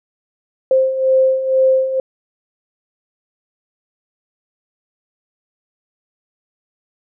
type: beating tone pair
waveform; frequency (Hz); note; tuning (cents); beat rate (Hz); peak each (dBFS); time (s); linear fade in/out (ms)
sine; 523.3 / 525.4; C5 / C5; 0 / +7; 2.1; -18 / -12; 0.71-2; 2
effects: none